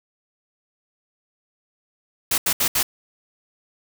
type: noise bursts at uneven times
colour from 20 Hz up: white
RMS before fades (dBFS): -20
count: 4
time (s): 2.31-2.38 / 2.46-2.53 / 2.6-2.68 / 2.75-2.83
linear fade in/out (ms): 5
effects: none